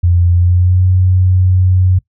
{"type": "tone with pitch glide", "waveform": "sine", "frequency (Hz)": [87.31, 92.18], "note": ["F2", "F#2"], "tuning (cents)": [0, -6], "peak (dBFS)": -7, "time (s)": [0.03, 1.99], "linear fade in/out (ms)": 10, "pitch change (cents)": 94, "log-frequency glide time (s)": [0.32, 0.85], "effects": ["noise-tail reverb RT60 0.1 s tail -19 dB re dry"]}